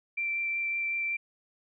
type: tone with vibrato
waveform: sine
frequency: 2349 Hz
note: D7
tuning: in tune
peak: -28 dBFS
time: 0.17-1.17 s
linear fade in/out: 10 ms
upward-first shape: triangle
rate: 5.4 Hz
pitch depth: 9 cents each way
effects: none